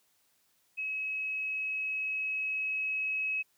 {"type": "tone with level ramp", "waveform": "sine", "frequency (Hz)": 2563, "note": "E7", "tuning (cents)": -49, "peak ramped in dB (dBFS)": [-32, -29], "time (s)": [0.77, 3.43], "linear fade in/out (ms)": 20, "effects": ["white hiss -71 dBFS RMS until 3.57 s", "high-pass 60 Hz 12 dB/octave"]}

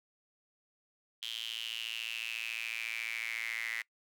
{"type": "tone with high-pass filter sweep", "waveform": "square", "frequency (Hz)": 57, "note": "A#1", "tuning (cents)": -38, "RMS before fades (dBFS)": -39, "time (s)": [1.22, 3.82], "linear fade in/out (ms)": 5, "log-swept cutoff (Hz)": [3200, 2000], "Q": 8.9, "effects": ["noise-tail reverb RT60 0.1 s tail -22 dB re dry"]}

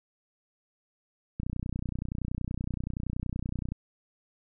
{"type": "click train", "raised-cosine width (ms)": 5, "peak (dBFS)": -20, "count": 72, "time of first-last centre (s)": [1.4, 3.72], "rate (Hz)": 30.6, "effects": []}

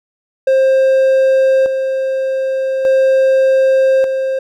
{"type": "tone with tremolo", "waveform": "triangle", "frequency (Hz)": 530, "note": "C5", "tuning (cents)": 22, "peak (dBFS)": -6, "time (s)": [0.47, 4.39], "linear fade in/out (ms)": 5, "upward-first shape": "square", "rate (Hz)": 0.42, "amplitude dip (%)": 50, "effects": []}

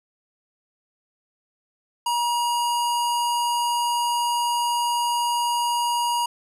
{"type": "tone with low-pass filter", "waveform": "square", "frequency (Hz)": 954, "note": "A#5", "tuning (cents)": 40, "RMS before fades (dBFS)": -23, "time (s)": [2.06, 6.26], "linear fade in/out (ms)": 5, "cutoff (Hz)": 11000, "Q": 1.3, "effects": ["10-bit"]}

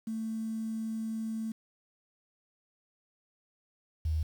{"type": "tone pair in turn", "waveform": "sine", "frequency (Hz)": [222.1, 78.52], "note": ["A3", "D#2"], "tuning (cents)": [16, 16], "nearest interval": "octave + tritone", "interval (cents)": 1800, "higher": "first", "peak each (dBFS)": [-32, -27], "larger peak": "second", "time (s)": [[0.07, 1.52], [4.05, 4.23]], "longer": "first", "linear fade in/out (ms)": 5, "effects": ["9-bit"]}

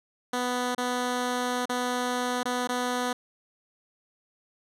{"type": "tone with dropouts", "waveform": "10% pulse", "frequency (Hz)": 247.7, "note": "B3", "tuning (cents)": 5, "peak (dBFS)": -18, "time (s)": [0.33, 3.13], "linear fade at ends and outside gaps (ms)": 5, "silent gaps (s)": [[0.749, 0.779], [1.656, 1.694], [2.432, 2.454], [2.674, 2.69]], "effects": ["low-pass 11000 Hz 12 dB/octave"]}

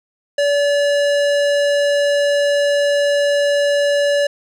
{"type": "tone with hard clipping", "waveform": "sine", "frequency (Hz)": 574, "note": "D5", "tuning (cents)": -40, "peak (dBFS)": -15, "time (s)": [0.38, 4.27], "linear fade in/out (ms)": 5, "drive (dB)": 18, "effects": []}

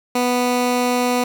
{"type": "tone", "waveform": "15% pulse", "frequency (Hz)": 246.9, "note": "B3", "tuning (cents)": 0, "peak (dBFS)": -10, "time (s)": [0.15, 1.24], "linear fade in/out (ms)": 5, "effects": []}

